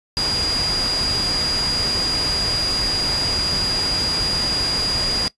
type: tone in noise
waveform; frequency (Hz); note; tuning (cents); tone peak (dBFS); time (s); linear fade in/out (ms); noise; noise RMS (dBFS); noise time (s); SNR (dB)
sine; 4855; D#8; -43; -19; 0.17-5.28; 0; pink; -26; 0.17-5.28; +4
effects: noise-tail reverb RT60 0.1 s tail -19 dB re dry + resampled to 24000 Hz